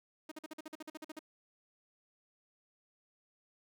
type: tone bursts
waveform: sawtooth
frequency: 311.1 Hz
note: D#4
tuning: in tune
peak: -39 dBFS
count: 13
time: 0.29-1.192 s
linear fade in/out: 5 ms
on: 26 ms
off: 47 ms
effects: none